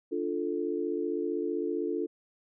sine chord, D minor, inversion none, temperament equal, 293.7 / 349.2 / 440 Hz, D4 / F4 / A4, 0 / 0 / 0 cents, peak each -34 / -32 / -33 dBFS, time 0.11-2.07 s, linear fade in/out 20 ms, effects none

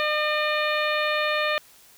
harmonic tone with a mistuned harmonic, 605 Hz, D#5, 49 cents flat, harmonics 1 / 2 / 3 / 4 / 5 / 6 / 7, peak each -26 / -28 / -28 / -29 / -35 / -33 / -38 dBFS, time 0-1.58 s, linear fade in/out 0 ms, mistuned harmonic 5, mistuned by -35 cents, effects white hiss -53 dBFS RMS until 1.97 s

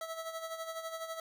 25% pulse tone with tremolo, 652 Hz, E5, 19 cents flat, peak -33 dBFS, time 0.01-1.2 s, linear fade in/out 2 ms, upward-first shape sine, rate 12 Hz, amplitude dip 60%, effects none

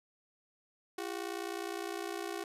sawtooth ring-modulated tone, 370 Hz, F#4, in tune, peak -30 dBFS, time 0.98-2.44 s, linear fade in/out 2 ms, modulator 29.9 Hz, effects resampled to 32000 Hz + 12-bit

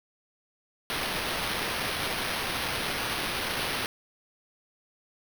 violet noise with sample-and-hold, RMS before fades -31 dBFS, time 0.9-3.86 s, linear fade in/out 0 ms, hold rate 7350 Hz, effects none

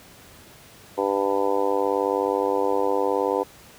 harmonic tone, 99.2 Hz, G2, 21 cents sharp, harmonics 3 / 4 / 5 / 6 / 7 / 8 / 9 / 10, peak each -30 / -26 / -24 / -33 / -33 / -33 / -28 / -32 dBFS, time 0.97-3.44 s, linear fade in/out 20 ms, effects pink hiss -48 dBFS RMS until 3.78 s + high-pass 60 Hz 12 dB/octave

